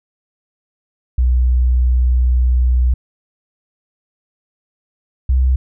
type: tone pair in turn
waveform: sine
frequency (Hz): 62 / 64.41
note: B1 / C2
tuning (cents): +7 / -27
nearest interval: minor second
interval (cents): 66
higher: second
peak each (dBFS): -10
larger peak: neither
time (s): 1.18-2.94 / 5.29-5.56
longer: first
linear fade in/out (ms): 5
effects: none